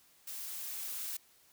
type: noise with level ramp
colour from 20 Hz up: blue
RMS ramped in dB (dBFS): -43 to -39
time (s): 0.27-1.17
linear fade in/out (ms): 5
effects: white hiss -65 dBFS RMS until 1.52 s